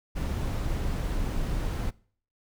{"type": "noise", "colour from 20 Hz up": "brown", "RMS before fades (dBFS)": -29, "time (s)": [0.15, 1.91], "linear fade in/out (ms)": 20, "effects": ["noise-tail reverb RT60 0.5 s tail -23 dB re dry"]}